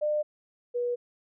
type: tone pair in turn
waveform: sine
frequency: 601 / 485.1 Hz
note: D5 / B4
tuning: +40 / -31 cents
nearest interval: major third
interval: 371 cents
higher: first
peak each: -24 / -26 dBFS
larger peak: first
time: 0.01-0.23 / 0.74-0.96 s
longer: neither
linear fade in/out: 20 ms
effects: none